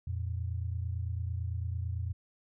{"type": "tone pair together", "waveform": "sine", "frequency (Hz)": [85.7, 114.65], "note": ["F2", "A#2"], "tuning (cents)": [-32, -28], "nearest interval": "perfect fourth", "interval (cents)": 504, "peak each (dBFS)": [-33, -37], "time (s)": [0.07, 2.13], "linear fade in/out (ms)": 5, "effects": []}